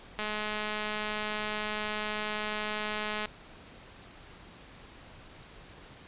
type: click train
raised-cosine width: 0.3 ms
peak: -18 dBFS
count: 651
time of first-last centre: 0.19-3.256 s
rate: 212 Hz
effects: pink hiss -51 dBFS RMS until 6.07 s + resampled to 8000 Hz